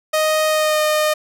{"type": "tone with pitch glide", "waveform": "sawtooth", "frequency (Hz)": [622.3, 612], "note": ["D#5", "D#5"], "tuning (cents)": [0, -29], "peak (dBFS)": -11, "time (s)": [0.13, 1.14], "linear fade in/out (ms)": 10, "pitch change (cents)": -29, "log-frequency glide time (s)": [0.47, 0.81], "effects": []}